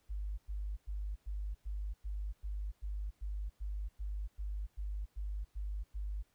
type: tone bursts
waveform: sine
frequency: 50.4 Hz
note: G1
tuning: 49 cents sharp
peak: -36 dBFS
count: 16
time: 0.09-6.23 s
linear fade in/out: 20 ms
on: 290 ms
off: 100 ms
effects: pink hiss -75 dBFS RMS until 6.34 s